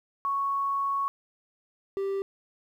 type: tone pair in turn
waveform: sine / triangle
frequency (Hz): 1108.7 / 392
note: C#6 / G4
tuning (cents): 0 / 0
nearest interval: octave + tritone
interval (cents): 1800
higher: first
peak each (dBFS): -25 / -25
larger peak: neither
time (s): 0.25-1.08 / 1.97-2.22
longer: first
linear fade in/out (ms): 0
effects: 10-bit